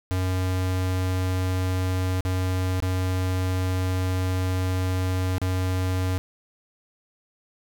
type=tone with dropouts; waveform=square; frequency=92.5 Hz; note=F#2; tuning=in tune; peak=-23 dBFS; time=0.11-6.18 s; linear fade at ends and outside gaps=0 ms; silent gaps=2.207-2.251 / 2.802-2.824 / 5.382-5.416 s; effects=none